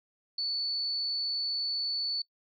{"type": "tone", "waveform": "sine", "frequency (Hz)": 4464, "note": "C#8", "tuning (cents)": 11, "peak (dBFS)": -29, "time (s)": [0.38, 2.22], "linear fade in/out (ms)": 5, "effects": ["noise-tail reverb RT60 0.1 s tail -23 dB re dry"]}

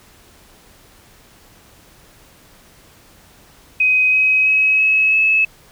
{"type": "tone with pitch steps", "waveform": "sine", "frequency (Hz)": [2516, 2535, 2554, 2573, 2593], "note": ["D#7", "D#7", "D#7", "E7", "E7"], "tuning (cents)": [19, 32, 45, -43, -29], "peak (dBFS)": -11, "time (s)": [3.8, 5.45], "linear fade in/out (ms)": 5, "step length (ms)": 330, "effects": ["pink hiss -48 dBFS RMS until 5.71 s"]}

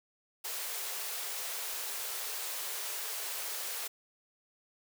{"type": "high-pass noise", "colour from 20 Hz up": "white", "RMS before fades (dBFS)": -38, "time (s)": [0.44, 3.88], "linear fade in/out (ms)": 10, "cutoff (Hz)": 380, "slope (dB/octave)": 96, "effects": []}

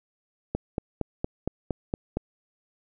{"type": "click train", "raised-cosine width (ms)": 2, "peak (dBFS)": -13, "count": 8, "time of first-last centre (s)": [0.55, 2.17], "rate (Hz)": 4.32, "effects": []}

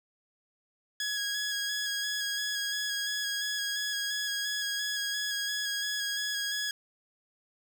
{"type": "tone with vibrato", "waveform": "15% pulse", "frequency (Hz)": 1664, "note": "G#6", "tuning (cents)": 3, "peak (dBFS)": -24, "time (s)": [1, 6.71], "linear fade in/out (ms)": 2, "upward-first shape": "square", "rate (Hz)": 2.9, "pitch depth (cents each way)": 17, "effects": []}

